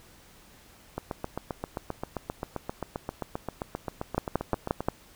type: two click trains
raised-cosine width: 1 ms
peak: -10 / -17 dBFS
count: 5 / 30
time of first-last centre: 4.18-4.885 / 0.98-4.806 s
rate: 5.67 / 7.58 Hz
effects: pink hiss -55 dBFS RMS until 5.15 s